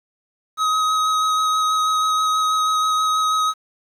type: tone with vibrato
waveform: square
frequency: 1266 Hz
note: D#6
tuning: 30 cents sharp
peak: -17 dBFS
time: 0.57-3.54 s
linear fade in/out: 50 ms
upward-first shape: sine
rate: 6.2 Hz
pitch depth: 10 cents each way
effects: low-pass 7000 Hz 12 dB/octave + 8-bit